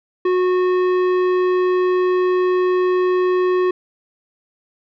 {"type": "tone with tanh clipping", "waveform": "triangle", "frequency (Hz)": 365.4, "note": "F#4", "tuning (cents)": -22, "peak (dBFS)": -16, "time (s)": [0.25, 3.71], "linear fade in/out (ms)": 5, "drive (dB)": 17, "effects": []}